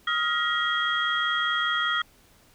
sine tone cluster, 1259 / 1404 / 1900 / 3267 Hz, D#6 / F6 / A#6 / G#7, +20 / +9 / +33 / -29 cents, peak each -28 dBFS, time 0.07-2.02 s, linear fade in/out 5 ms, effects tanh soft clip ceiling -12 dBFS + pink hiss -58 dBFS RMS until 2.54 s

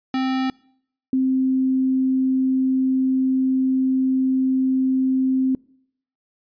square / sine tone pair in turn, 261.6 / 261.6 Hz, C4 / C4, 0 / 0 cents, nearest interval unison, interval 0 cents, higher neither, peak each -20 / -16 dBFS, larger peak second, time 0.14-0.5 / 1.13-5.55 s, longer second, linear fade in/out 2 ms, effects noise-tail reverb RT60 0.7 s tail -25 dB re dry + resampled to 11025 Hz

